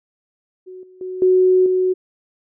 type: tone with level steps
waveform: sine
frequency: 370 Hz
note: F#4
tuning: in tune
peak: -33 / -43 / -25 / -10 / -14 dBFS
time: 0.66-1.94 s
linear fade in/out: 20 ms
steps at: 0.83 / 1.01 / 1.22 / 1.66 s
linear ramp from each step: 2 ms
effects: none